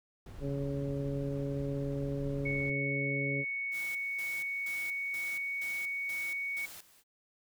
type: noise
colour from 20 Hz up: brown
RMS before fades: -45 dBFS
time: 0.26-2.7 s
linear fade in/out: 2 ms
type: harmonic tone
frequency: 139.7 Hz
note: C#3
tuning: 14 cents sharp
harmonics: 1 / 2 / 3 / 4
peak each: -35 / -38 / -40 / -41 dBFS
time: 0.4-3.45 s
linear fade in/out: 50 ms
type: tone with pitch glide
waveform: sine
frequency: 2217 to 2230 Hz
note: C#7 to C#7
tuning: 0 to +10 cents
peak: -33 dBFS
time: 2.45-6.66 s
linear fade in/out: 10 ms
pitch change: +10 cents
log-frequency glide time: 3.02-5.6 s
type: noise with tremolo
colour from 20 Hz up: white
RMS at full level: -48 dBFS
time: 3.71-7.04 s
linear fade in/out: 50 ms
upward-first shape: square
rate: 2.1 Hz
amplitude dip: 80%
effects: none